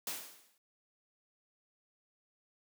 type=noise with exponential decay; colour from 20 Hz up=white; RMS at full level=-36 dBFS; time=0.07-0.58 s; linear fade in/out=2 ms; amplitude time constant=110 ms; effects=high-pass 200 Hz 12 dB/octave